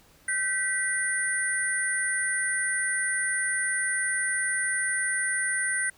sine tone cluster, 1533 / 1960 / 9320 Hz, G6 / B6 / D9, -39 / -14 / -14 cents, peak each -29 dBFS, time 0.28-5.9 s, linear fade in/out 5 ms, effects pink hiss -58 dBFS RMS until 5.97 s

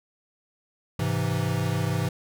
square chord, Ab augmented, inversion none, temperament equal, 103.83 / 130.81 / 164.81 Hz, Ab2 / C3 / E3, 0 / 0 / 0 cents, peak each -29 dBFS, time 0.99-2.09 s, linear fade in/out 5 ms, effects none

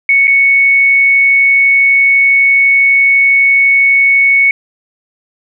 sine tone with dropouts, 2217 Hz, C#7, in tune, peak -5 dBFS, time 0.09-4.51 s, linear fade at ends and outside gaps 2 ms, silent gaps 0.272-0.278 s, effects none

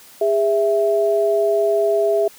sine tone pair together, 408 / 659.3 Hz, G#4 / E5, -31 / 0 cents, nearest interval minor sixth, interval 831 cents, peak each -17 dBFS, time 0.21-2.28 s, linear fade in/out 5 ms, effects white hiss -45 dBFS RMS until 2.38 s + high-pass 80 Hz 12 dB/octave

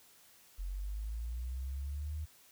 sine linear sweep, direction up, 43.65 to 78.3 Hz, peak -36 dBFS, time 0.58-2.26 s, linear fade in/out 20 ms, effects white hiss -62 dBFS RMS until 2.51 s

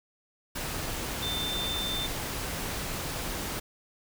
sine tone in noise, 3569 Hz, A7, 24 cents sharp, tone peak -31 dBFS, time 1.22-2.07 s, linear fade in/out 10 ms, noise pink, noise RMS -34 dBFS, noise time 0.55-3.6 s, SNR 0 dB, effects none

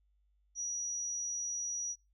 sine tone, 5810 Hz, F#8, 32 cents flat, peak -34 dBFS, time 0.55-1.96 s, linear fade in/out 50 ms, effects noise-tail reverb RT60 0.2 s tail -21 dB re dry + added 50 Hz sine -69 dBFS peak until 2.13 s

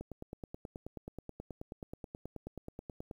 click train, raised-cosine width 2 ms, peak -29 dBFS, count 30, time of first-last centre 0.01-3.112 s, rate 9.35 Hz, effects 10-bit

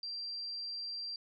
sine tone, 4720 Hz, D8, 8 cents sharp, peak -38 dBFS, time 0.03-1.16 s, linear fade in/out 2 ms, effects none

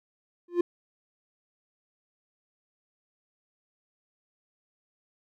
triangle tone with exponential growth, 349.2 Hz, F4, in tune, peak -15 dBFS, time 0.48-0.61 s, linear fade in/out 5 ms, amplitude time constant 28 ms, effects none

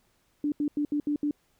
sine tone bursts at uneven times, 293.7 Hz, D4, in tune, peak -24 dBFS, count 6, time 0.44-0.52 / 0.6-0.68 / 0.77-0.85 / 0.92-1 / 1.07-1.16 / 1.23-1.31 s, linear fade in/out 2 ms, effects pink hiss -69 dBFS RMS until 1.59 s

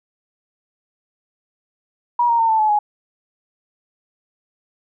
sine tone with pitch steps, 960 / 933.7 / 908.2 / 883.4 / 859.2 / 835.7 Hz, B5 / A#5 / A#5 / A5 / A5 / G#5, -49 / +3 / -45 / +7 / -41 / +11 cents, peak -13 dBFS, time 2.19-2.79 s, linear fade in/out 5 ms, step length 100 ms, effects none

